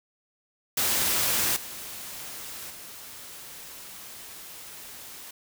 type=noise with level steps; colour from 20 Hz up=white; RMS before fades=-25 / -39 / -43 dBFS; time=0.77-5.31 s; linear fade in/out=5 ms; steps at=1.56 / 2.7 s; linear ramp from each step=5 ms; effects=none